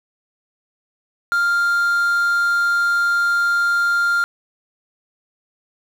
triangle tone with quantisation, 1396.9 Hz, F6, in tune, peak -13 dBFS, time 1.32-4.24 s, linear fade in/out 0 ms, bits 6, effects none

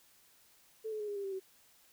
sine tone with pitch steps, 440 / 429.5 / 419.2 / 409.1 / 399.3 / 389.7 / 380.4 Hz, A4 / A4 / G#4 / G#4 / G4 / G4 / F#4, 0 / -42 / +16 / -26 / +32 / -10 / +48 cents, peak -36 dBFS, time 0.84-1.4 s, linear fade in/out 20 ms, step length 80 ms, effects white hiss -65 dBFS RMS until 1.92 s

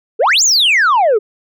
sine exponential two-way sweep, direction up then down, 394.1 to 7459 to 394.1 Hz, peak -6 dBFS, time 0.19-1.19 s, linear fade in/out 20 ms, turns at 0.43 s, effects tanh soft clip ceiling -7 dBFS

